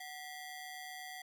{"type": "ring-modulated tone", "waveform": "sawtooth", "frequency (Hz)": 1344, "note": "E6", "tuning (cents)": 33, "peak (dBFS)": -38, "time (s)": [0, 1.22], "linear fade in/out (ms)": 5, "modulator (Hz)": 598, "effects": []}